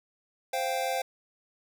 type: chord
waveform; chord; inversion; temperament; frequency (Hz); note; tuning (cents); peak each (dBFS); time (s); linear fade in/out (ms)
square; C suspended fourth; none; equal; 523.3 / 698.5 / 784; C5 / F5 / G5; 0 / 0 / 0; -33; 0.53-1.02; 5
effects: none